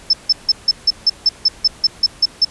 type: tone bursts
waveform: sine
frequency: 5274 Hz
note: E8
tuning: in tune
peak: -8 dBFS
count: 13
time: 0.1-2.449 s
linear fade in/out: 5 ms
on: 33 ms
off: 160 ms
effects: pink hiss -41 dBFS RMS until 2.5 s + resampled to 24000 Hz